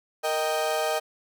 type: chord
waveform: 35% pulse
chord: Eb major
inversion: second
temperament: equal with one note detuned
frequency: 464.8 / 622.3 / 784 Hz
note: Bb4 / Eb5 / G5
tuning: -5 / 0 / 0 cents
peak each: -29 / -25 / -28 dBFS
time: 0.23-1 s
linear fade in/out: 20 ms
effects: none